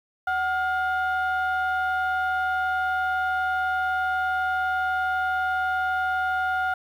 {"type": "tone pair together", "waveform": "sine", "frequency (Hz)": [748, 1417.3], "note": ["F#5", "F6"], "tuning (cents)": [19, 25], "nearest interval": "major seventh", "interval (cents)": 1106, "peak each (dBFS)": -23, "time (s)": [0.27, 6.74], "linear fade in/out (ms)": 5, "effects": ["tanh soft clip ceiling -19 dBFS", "9-bit"]}